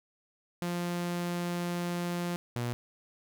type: tone pair in turn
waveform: sawtooth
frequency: 174.61 / 120.31 Hz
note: F3 / B2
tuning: 0 / -45 cents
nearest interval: tritone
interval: 645 cents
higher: first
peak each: -27 dBFS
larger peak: neither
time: 0.62-2.36 / 2.56-2.73 s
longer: first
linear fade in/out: 0 ms
effects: none